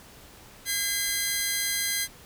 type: tone pair together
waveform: 10% pulse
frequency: 1621 / 2042 Hz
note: G#6 / C7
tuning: -42 / -43 cents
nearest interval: major third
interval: 399 cents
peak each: -22 / -18 dBFS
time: 0.65-2.08 s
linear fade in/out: 50 ms
effects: pink hiss -50 dBFS RMS until 2.25 s